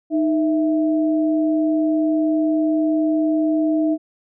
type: tone pair together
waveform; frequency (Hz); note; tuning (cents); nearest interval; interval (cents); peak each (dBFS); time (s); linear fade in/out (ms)
sine; 310.7 / 658.4; D#4 / E5; -2 / -2; octave + minor second; 1300; -16 / -24; 0.1-3.98; 50
effects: none